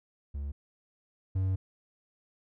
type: tone pair in turn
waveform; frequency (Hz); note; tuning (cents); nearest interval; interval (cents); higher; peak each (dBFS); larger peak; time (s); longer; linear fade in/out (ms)
triangle; 70.9 / 94.64; C#2 / F#2; +40 / +40; perfect fourth; 500; second; -31 / -24; second; 0.34-0.52 / 1.35-1.56; second; 10
effects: none